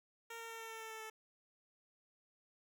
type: tone with pitch steps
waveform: 10% pulse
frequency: 460.6 / 457.4 / 454.3 / 451.1 / 448 / 444.9 / 441.8 / 438.8 Hz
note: A#4 / A#4 / A#4 / A4 / A4 / A4 / A4 / A4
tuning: -21 / -33 / -45 / +43 / +31 / +19 / +7 / -5 cents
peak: -38 dBFS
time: 0.3-1.1 s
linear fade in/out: 5 ms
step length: 100 ms
effects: none